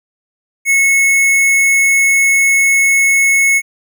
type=tone; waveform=square; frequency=2192 Hz; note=C#7; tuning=20 cents flat; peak=-9 dBFS; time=0.65-3.62 s; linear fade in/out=50 ms; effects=none